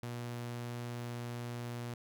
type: tone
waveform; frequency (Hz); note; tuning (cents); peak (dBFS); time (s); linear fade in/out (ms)
sawtooth; 119.9; A#2; +49; -35; 0.03-1.94; 0
effects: none